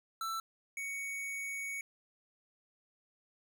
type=tone pair in turn; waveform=square; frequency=1331 / 2232 Hz; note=E6 / C#7; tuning=+16 / +11 cents; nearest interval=major sixth; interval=895 cents; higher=second; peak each=-36 / -38 dBFS; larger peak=first; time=0.21-0.4 / 0.77-1.81 s; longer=second; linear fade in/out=2 ms; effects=none